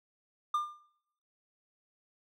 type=tone with exponential decay; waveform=triangle; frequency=1200 Hz; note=D6; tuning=37 cents sharp; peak=-23 dBFS; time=0.54-0.81 s; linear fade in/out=5 ms; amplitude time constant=58 ms; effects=noise-tail reverb RT60 0.7 s tail -18 dB re dry